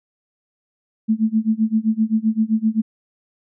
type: tone with tremolo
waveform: sine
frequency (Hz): 220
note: A3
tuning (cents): 0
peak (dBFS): -12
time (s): 1.08-2.82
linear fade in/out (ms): 20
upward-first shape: sine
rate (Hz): 7.7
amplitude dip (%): 95
effects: none